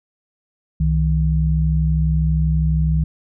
sine tone pair together, 65.41 / 157.74 Hz, C2 / D#3, 0 / +24 cents, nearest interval octave + minor third, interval 1524 cents, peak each -17 dBFS, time 0.8-3.04 s, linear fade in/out 5 ms, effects none

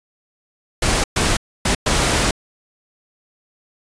pink noise bursts at uneven times, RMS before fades -17 dBFS, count 4, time 0.82-1.04 / 1.16-1.37 / 1.65-1.75 / 1.86-2.31 s, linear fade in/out 5 ms, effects resampled to 22050 Hz

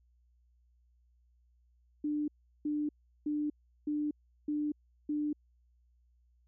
sine tone bursts, 297.7 Hz, D4, 24 cents sharp, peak -30 dBFS, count 6, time 2.04-5.33 s, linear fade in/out 5 ms, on 240 ms, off 370 ms, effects added 60 Hz sine -65 dBFS peak until 6.47 s

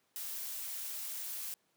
blue noise, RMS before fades -41 dBFS, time 0.16-1.54 s, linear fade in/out 0 ms, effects pink hiss -75 dBFS RMS until 1.76 s + high-pass 200 Hz 12 dB/octave

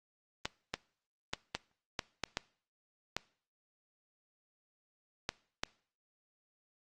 clicks, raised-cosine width 0.2 ms, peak -15 dBFS, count 10, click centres 0.455 / 0.74 / 1.335 / 1.55 / 1.992 / 2.237 / 2.371 / 3.166 / 5.291 / 5.635 s, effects noise-tail reverb RT60 0.5 s tail -22 dB re dry + Opus 24 kbps

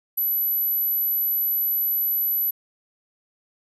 sine tone, 11930 Hz, F#9, 13 cents sharp, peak -20 dBFS, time 0.17-2.51 s, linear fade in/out 10 ms, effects none

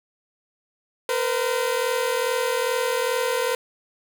sawtooth tone pair together, 466.4 / 508.8 Hz, A#4 / C5, +1 / -48 cents, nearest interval major second, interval 151 cents, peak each -21 / -20 dBFS, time 1.09-3.55 s, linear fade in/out 2 ms, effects 7-bit

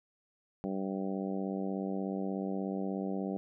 harmonic tone, 96.6 Hz, G2, 25 cents flat, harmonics 2 / 3 / 4 / 5 / 6 / 7 / 8, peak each -35 / -39 / -41 / -43 / -45 / -46 / -47 dBFS, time 0.64-3.37 s, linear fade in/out 0 ms, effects none

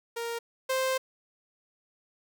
sawtooth tone pair in turn, 466.2 / 523.3 Hz, A#4 / C5, 0 / 0 cents, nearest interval major second, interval 200 cents, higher second, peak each -28 / -22 dBFS, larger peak second, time 0.16-0.39 / 0.69-0.98 s, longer second, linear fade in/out 10 ms, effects none

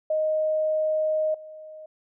sine tone with level steps, 622.3 Hz, D#5, in tune, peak -21 / -39 dBFS, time 0.1-1.86 s, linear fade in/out 5 ms, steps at 1.34 s, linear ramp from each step 5 ms, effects none

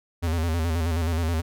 square tone with vibrato, 82.6 Hz, E2, 4 cents sharp, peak -23 dBFS, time 0.22-1.42 s, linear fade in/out 20 ms, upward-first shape square, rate 9.4 Hz, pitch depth 67 cents each way, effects none

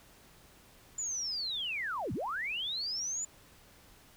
sine linear two-way sweep, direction down then up, 7120 to 80.4 to 7120 Hz, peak -33 dBFS, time 0.98-3.25 s, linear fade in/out 5 ms, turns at 2.13 s, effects pink hiss -59 dBFS RMS until 4.16 s

